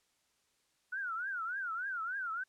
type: tone with vibrato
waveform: sine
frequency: 1453 Hz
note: F#6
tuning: 32 cents flat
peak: -35 dBFS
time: 0.92-2.44 s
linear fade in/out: 10 ms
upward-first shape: triangle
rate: 3.4 Hz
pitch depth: 220 cents each way
effects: white hiss -75 dBFS RMS until 2.48 s + low-pass 9000 Hz 12 dB/octave